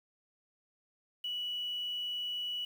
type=tone with quantisation; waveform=sine; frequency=2943 Hz; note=F#7; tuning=10 cents flat; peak=-34 dBFS; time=1.24-2.65 s; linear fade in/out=5 ms; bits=9; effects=none